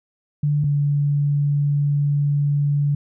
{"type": "tone pair in turn", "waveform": "sine", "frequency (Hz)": [146.83, 144.22], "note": ["D3", "D3"], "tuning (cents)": [0, -31], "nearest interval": "unison", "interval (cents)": 31, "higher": "first", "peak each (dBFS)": -16, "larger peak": "neither", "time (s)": [[0.43, 0.64], [0.64, 2.95]], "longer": "second", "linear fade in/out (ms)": 5, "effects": []}